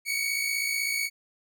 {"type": "tone pair together", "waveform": "sawtooth", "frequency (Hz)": [2217, 2273], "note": ["C#7", "C#7"], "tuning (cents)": [0, 43], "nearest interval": "unison", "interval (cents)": 43, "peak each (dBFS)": [-25, -27], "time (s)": [0.05, 1.1], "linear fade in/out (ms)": 50, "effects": []}